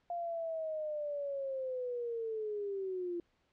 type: linear sweep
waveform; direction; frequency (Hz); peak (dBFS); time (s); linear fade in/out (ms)
sine; down; 698.5 to 341.8; -35; 0.1-3.2; 2
effects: pink hiss -75 dBFS RMS until 3.52 s + low-pass 4000 Hz 12 dB/octave